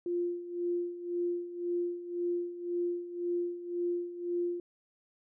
sine tone with tremolo, 349.5 Hz, F4, 1 cent sharp, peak -28 dBFS, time 0.06-4.6 s, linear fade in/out 2 ms, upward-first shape sine, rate 1.9 Hz, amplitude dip 75%, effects none

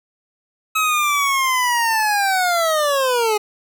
25% pulse linear sweep, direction down, 1287 to 412.9 Hz, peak -12 dBFS, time 0.75-3.38 s, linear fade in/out 10 ms, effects none

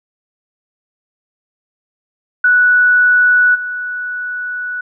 sine tone with level steps, 1476 Hz, F#6, 5 cents flat, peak -7 / -19 dBFS, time 2.44-4.81 s, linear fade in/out 5 ms, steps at 3.54 s, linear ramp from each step 20 ms, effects none

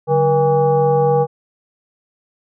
sine tone with frequency modulation, 479 Hz, A#4, 47 cents sharp, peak -11 dBFS, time 0.07-1.27 s, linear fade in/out 50 ms, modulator 334 Hz, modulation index 1, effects none

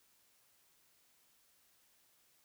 silence, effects white hiss -71 dBFS RMS until 2.44 s

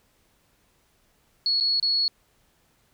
sine tone with dropouts, 4361 Hz, C#8, 29 cents flat, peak -20 dBFS, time 1.46-2.08 s, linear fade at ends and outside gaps 1 ms, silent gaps 1.601-1.608 / 1.799-1.827 s, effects pink hiss -65 dBFS RMS until 2.93 s

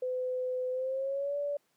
sine tone with pitch glide, 507 to 575.7 Hz, B4 to D5, +45 to -35 cents, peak -30 dBFS, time 0.02-1.57 s, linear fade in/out 5 ms, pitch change +220 cents, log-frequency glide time 0.71-1.37 s, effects pink hiss -73 dBFS RMS until 1.76 s + high-pass 200 Hz 12 dB/octave

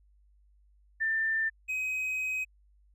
sine / triangle tone pair in turn, 1786 / 2526 Hz, A6 / D#7, +25 / +26 cents, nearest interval tritone, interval 601 cents, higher second, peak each -26 / -28 dBFS, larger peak first, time 1-1.5 / 1.68-2.45 s, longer second, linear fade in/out 20 ms, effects added 50 Hz sine -60 dBFS peak until 2.94 s

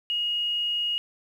sine tone with quantisation, 2875 Hz, F7, 50 cents sharp, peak -24 dBFS, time 0.1-0.98 s, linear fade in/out 0 ms, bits 9, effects none

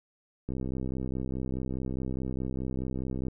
click train, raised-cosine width 3 ms, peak -21 dBFS, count 182, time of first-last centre 0.49-3.283 s, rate 64.8 Hz, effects none

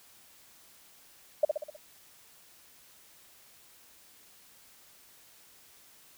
sine tone with echo, 604 Hz, D5, 48 cents sharp, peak -18 dBFS, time 1.43-1.45 s, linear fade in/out 5 ms, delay 63 ms, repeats 5, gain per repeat -5 dB, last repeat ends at 1.765 s, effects white hiss -58 dBFS RMS until 6.17 s

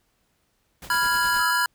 pink noise with tremolo, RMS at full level -38 dBFS, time 0.82-1.43 s, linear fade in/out 2 ms, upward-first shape triangle, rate 9.7 Hz, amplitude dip 75%
square chord, F diminished, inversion second, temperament equal, 987.8 / 1396.9 / 1661.2 Hz, Cb6 / F6 / Ab6, 0 / 0 / 0 cents, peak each -25 / -25 / -25 dBFS, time 0.9-1.66 s, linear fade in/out 2 ms
sine tone, 1300 Hz, E6, 24 cents flat, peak -29 dBFS, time 1.39-1.51 s, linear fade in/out 5 ms
effects pink hiss -69 dBFS RMS until 1.74 s

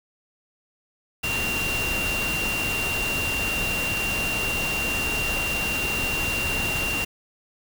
sine tone in noise, 2765 Hz, F7, 18 cents flat, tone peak -25 dBFS, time 1.23-7.05 s, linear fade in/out 10 ms, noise pink, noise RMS -29 dBFS, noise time 1.23-7.05 s, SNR +1 dB, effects none

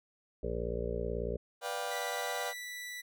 harmonic tone, 58.27 Hz, A#1, in tune, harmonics 1 / 2 / 3 / 4 / 6 / 7 / 8 / 9 / 10, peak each -38 / -44 / -43 / -46 / -49 / -39 / -39 / -43 / -44 dBFS, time 0.43-1.37 s, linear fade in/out 5 ms
30% pulse chord, G dominant seventh, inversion first, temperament just, 490 / 588 / 705.6 / 784 Hz, B4 / D5 / F5 / G5, -14 / +2 / +18 / 0 cents, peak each -38 dBFS, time 1.61-2.54 s, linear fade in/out 50 ms
sawtooth tone, 1969 Hz, B6, 6 cents flat, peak -37 dBFS, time 1.9-3.02 s, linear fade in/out 20 ms
effects none

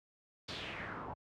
pink noise with low-pass filter sweep, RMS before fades -43 dBFS, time 0.48-1.14 s, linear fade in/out 10 ms, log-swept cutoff 4500 to 860 Hz, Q 3.2, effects high-pass 80 Hz 12 dB/octave

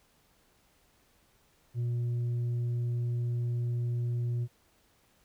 sine tone with tanh clipping, 120 Hz, B2, 49 cents flat, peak -29 dBFS, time 1.74-4.48 s, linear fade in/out 50 ms, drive 3 dB, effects pink hiss -67 dBFS RMS until 5.24 s

